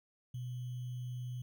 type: tone with sample-and-hold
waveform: sine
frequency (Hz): 124.2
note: B2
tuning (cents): +10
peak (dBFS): -38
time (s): 0.34-1.42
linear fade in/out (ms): 5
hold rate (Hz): 3150
effects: none